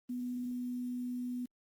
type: tone with quantisation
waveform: sine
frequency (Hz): 246.9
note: B3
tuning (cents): 0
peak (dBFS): -35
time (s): 0.09-1.46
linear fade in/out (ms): 10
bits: 10
effects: Opus 24 kbps